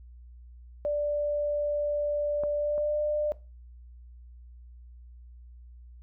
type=tone with pitch glide; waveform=sine; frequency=587.3 to 597.9 Hz; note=D5 to D5; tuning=0 to +31 cents; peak=-25 dBFS; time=0.85-3.32 s; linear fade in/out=0 ms; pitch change=+31 cents; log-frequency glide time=2.56-2.98 s
type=clicks; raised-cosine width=1 ms; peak=-24 / -31 dBFS; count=2; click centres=2.436 / 2.78 s
effects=noise-tail reverb RT60 0.3 s tail -19 dB re dry + added 60 Hz sine -46 dBFS peak until 6.02 s